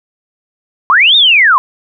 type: linear two-way sweep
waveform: sine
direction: up then down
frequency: 987.8 to 3754 to 987.8 Hz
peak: -4 dBFS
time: 0.9-1.58 s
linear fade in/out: 0 ms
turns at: 1.16 s
effects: none